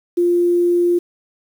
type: tone with quantisation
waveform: sine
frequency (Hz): 349.2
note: F4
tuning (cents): 0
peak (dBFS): -12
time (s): 0.17-0.99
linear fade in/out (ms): 10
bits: 7
effects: none